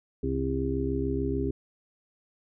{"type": "harmonic tone", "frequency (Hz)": 66.8, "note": "C2", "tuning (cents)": 36, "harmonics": [1, 2, 4, 5, 6], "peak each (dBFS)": [-32, -34, -31, -35, -31], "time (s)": [0.23, 1.51], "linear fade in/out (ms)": 5, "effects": []}